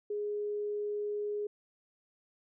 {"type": "tone", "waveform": "sine", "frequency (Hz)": 415.3, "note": "G#4", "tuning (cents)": 0, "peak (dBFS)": -32, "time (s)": [0.1, 1.47], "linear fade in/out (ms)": 5, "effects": []}